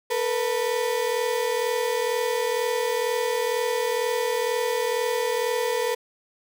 35% pulse tone pair together, 448 / 490.1 Hz, A4 / B4, +31 / -13 cents, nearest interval major second, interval 156 cents, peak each -25 / -23 dBFS, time 0.1-5.95 s, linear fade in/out 10 ms, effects none

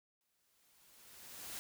white noise with exponential growth, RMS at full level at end -44 dBFS, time 0.21-1.59 s, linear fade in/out 0 ms, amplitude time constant 300 ms, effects none

